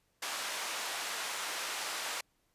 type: band-pass noise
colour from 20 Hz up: pink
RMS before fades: -38 dBFS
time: 0.22-2.21 s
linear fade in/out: 5 ms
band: 850 to 9600 Hz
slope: 12 dB/octave
effects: pink hiss -75 dBFS RMS until 2.54 s + resampled to 32000 Hz